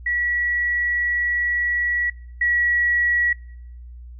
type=tone pair in turn; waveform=sine; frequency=1935 / 1926.7 Hz; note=B6 / B6; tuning=-36 / -43 cents; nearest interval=unison; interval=7 cents; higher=first; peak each=-19 / -16 dBFS; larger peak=second; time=0.06-2.1 / 2.41-3.33 s; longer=first; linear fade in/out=5 ms; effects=noise-tail reverb RT60 0.8 s tail -25 dB re dry + added 60 Hz sine -36 dBFS peak until 4.19 s